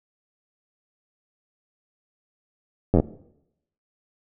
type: slowing click train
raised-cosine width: 2 ms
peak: -5 dBFS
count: 6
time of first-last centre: 2.94-3 s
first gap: 10 ms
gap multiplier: 1.09
effects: noise-tail reverb RT60 0.8 s tail -19 dB re dry